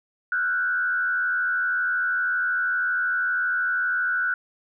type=tone with frequency modulation; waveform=sine; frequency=1480 Hz; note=F#6; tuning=in tune; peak=-21 dBFS; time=0.32-4.34 s; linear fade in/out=2 ms; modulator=87.3 Hz; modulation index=0.82; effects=none